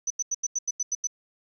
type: tone bursts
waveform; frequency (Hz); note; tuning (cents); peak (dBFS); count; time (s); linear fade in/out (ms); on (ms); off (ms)
sine; 6000; F#8; +23; -24; 9; 0.07-1.072; 5; 34; 87
effects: 11-bit